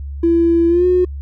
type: tone with pitch glide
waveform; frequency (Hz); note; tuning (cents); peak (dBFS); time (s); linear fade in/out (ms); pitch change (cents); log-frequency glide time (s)
triangle; 336 to 362.2; E4 to F#4; +33 to -37; -6; 0.23-1.05; 10; +130; 0.68-0.86
effects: tanh soft clip ceiling -8 dBFS + added 70 Hz sine -24 dBFS peak until 1.21 s